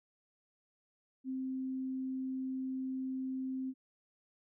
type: tone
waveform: sine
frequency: 261.6 Hz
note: C4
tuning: in tune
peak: -35 dBFS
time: 1.24-3.74 s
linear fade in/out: 50 ms
effects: none